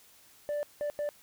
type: tone bursts at uneven times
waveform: sine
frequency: 587.3 Hz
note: D5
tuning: in tune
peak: -27 dBFS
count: 3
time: 0.49-0.63 / 0.81-0.9 / 0.99-1.09 s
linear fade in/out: 0 ms
effects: tanh soft clip ceiling -29 dBFS + white hiss -59 dBFS RMS until 1.22 s